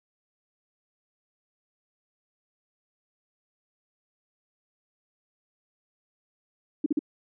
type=tone bursts; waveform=sine; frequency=298 Hz; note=D4; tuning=25 cents sharp; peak=-20 dBFS; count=3; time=6.84-6.992 s; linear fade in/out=5 ms; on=22 ms; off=43 ms; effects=none